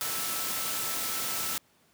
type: tone in noise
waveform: sine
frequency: 1318.5 Hz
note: E6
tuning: in tune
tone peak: -42 dBFS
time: 0.01-1.58 s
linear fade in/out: 0 ms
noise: white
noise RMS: -32 dBFS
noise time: 0.01-1.58 s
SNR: -13 dB
effects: pink hiss -65 dBFS RMS until 1.93 s + high-pass 100 Hz 12 dB/octave